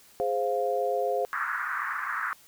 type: chord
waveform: sine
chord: F minor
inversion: first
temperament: equal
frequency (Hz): 415.3 / 523.3 / 698.5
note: Ab4 / C5 / F5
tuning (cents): 0 / 0 / 0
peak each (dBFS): -30 / -28 / -29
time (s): 0.2-1.25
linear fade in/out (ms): 0
type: band-pass noise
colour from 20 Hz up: pink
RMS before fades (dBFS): -31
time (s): 1.33-2.33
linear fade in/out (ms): 0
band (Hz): 1100 to 1800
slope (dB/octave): 48
effects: white hiss -56 dBFS RMS until 2.47 s